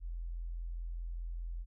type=tone; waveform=sine; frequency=42.41 Hz; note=E1; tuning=50 cents sharp; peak=-37 dBFS; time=0-1.66 s; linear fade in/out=50 ms; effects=none